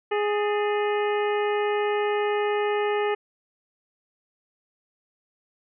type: harmonic tone with a mistuned harmonic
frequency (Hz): 415.3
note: G#4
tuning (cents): 0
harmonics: 1 / 2 / 3 / 4 / 5 / 6 / 7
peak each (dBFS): -23 / -29 / -33 / -35 / -37 / -39 / -40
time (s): 0.11-3.15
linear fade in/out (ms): 10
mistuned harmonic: 4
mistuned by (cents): +120
effects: none